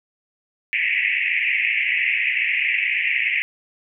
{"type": "band-pass noise", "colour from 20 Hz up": "pink", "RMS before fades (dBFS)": -21, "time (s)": [0.73, 3.42], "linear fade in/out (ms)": 0, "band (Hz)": [1900, 2700], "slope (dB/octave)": 96, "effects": []}